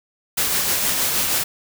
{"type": "noise with tremolo", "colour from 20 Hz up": "white", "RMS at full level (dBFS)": -19, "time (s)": [0.37, 1.44], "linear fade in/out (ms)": 10, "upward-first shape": "triangle", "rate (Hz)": 6.4, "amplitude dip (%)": 35, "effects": []}